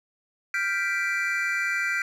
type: chord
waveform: triangle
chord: G dominant seventh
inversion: third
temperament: equal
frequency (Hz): 1396.9 / 1568 / 1975.5 / 2349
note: F6 / G6 / B6 / D7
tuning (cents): 0 / 0 / 0 / 0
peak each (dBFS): -29 / -28 / -27 / -28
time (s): 0.54-2.02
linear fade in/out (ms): 2
effects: none